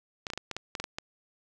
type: clicks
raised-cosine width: 0.2 ms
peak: -17 dBFS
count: 10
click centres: 0.268 / 0.302 / 0.335 / 0.376 / 0.513 / 0.566 / 0.752 / 0.8 / 0.841 / 0.985 s
effects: none